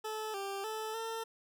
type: tone with pitch steps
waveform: 20% pulse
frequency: 434 / 394 / 437 / 451.3 Hz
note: A4 / G4 / A4 / A4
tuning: -24 / +9 / -12 / +44 cents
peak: -32 dBFS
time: 0.04-1.24 s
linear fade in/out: 10 ms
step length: 300 ms
effects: none